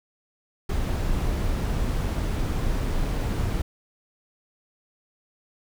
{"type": "noise", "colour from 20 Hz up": "brown", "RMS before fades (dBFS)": -25, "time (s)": [0.69, 3.62], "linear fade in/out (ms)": 5, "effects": []}